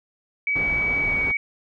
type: tone with pitch glide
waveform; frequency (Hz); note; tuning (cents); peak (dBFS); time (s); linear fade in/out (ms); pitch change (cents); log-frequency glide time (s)
sine; 2276 to 2255; C#7 to C#7; +45 to +29; -20; 0.47-1.37; 2; -16; 0.99-1.18
type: low-pass noise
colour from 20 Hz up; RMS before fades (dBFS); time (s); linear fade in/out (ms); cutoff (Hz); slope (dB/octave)
pink; -32; 0.55-1.32; 10; 1600; 12
effects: none